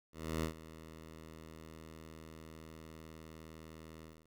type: tone with ADSR envelope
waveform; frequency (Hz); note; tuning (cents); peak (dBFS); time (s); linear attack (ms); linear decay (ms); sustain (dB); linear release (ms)
10% pulse; 79.8; D#2; +44; -25; 0.12-4.28; 310; 100; -17; 250
effects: 11-bit